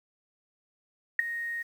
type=tone with ADSR envelope; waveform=sine; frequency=1864.7 Hz; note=A#6; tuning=in tune; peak=-16 dBFS; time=1.19-1.63 s; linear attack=3 ms; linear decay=10 ms; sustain=-15 dB; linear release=13 ms; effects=9-bit